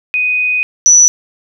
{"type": "tone pair in turn", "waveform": "sine", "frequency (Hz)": [2493, 5929], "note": ["D#7", "F#8"], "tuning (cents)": [3, 3], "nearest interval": "octave + minor third", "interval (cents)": 1500, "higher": "second", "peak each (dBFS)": [-11, -3], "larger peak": "second", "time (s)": [[0.14, 0.63], [0.86, 1.08]], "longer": "first", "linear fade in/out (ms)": 0, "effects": []}